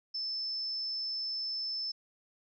sine tone, 5270 Hz, E8, 1 cent flat, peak -33 dBFS, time 0.14-1.92 s, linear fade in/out 10 ms, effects none

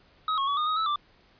square tone with pitch steps, 1269 / 1094 / 1134 / 1225 / 1257 / 1307 / 1177 Hz, D#6 / C#6 / C#6 / D#6 / D#6 / E6 / D6, +34 / -23 / +39 / -27 / +17 / -15 / +3 cents, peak -25 dBFS, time 0.28-0.959 s, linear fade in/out 2 ms, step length 97 ms, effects pink hiss -60 dBFS RMS until 1.39 s + resampled to 11025 Hz

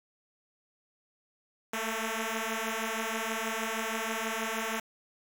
5% pulse beating tone pair, 220 / 226.3 Hz, A3 / A3, 0 / +49 cents, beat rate 6.3 Hz, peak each -23 dBFS, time 1.73-4.8 s, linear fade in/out 5 ms, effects 8-bit

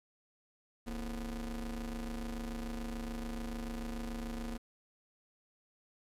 40% pulse ring-modulated tone, 98.3 Hz, G2, 5 cents sharp, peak -34 dBFS, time 0.86-4.58 s, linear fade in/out 20 ms, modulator 134 Hz, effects resampled to 32000 Hz + 10-bit

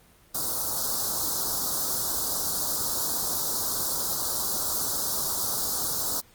white band-stop noise, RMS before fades -28 dBFS, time 0.34-6.21 s, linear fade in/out 10 ms, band 1400 to 4000 Hz, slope 48 dB/octave, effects pink hiss -57 dBFS RMS until 6.34 s + Opus 24 kbps

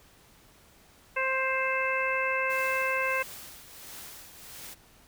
harmonic tone, 526 Hz, C5, 9 cents sharp, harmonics 1 / 2 / 3 / 4 / 5, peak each -32 / -32 / -32 / -32 / -32 dBFS, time 1.16-3.23 s, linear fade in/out 10 ms
white noise with tremolo, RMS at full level -43 dBFS, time 2.49-4.75 s, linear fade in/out 20 ms, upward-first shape triangle, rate 1.5 Hz, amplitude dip 65%
effects pink hiss -58 dBFS RMS until 5.07 s

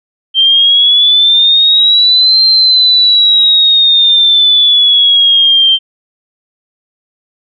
sine exponential two-way sweep, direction up then down, 3136 to 4155 to 3136 Hz, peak -4 dBFS, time 0.34-5.79 s, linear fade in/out 50 ms, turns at 2.43 s, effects none

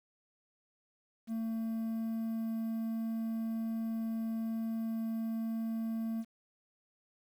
triangle tone with quantisation, 225.1 Hz, A3, 40 cents sharp, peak -31 dBFS, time 1.27-6.25 s, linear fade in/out 50 ms, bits 10, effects none

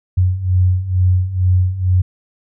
sine beating tone pair, 90.2 / 92.4 Hz, F#2 / F#2, -44 / -2 cents, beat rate 2.2 Hz, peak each -17 / -13 dBFS, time 0.17-2.02 s, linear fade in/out 10 ms, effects none

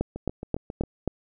two click trains, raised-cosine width 2 ms, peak -11 / -21 dBFS, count 5 / 6, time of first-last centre 0.01-1.077 / 0.16-0.837 s, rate 3.75 / 7.39 Hz, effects none

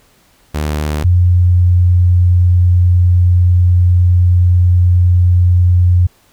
sawtooth / sine tone pair in turn, 75.4 / 89.05 Hz, D2 / F2, +46 / +34 cents, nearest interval minor third, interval 288 cents, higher second, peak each -11 / -6 dBFS, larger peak second, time 0.54-1.04 / 1.04-6.07 s, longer second, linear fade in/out 10 ms, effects pink hiss -51 dBFS RMS until 6.32 s

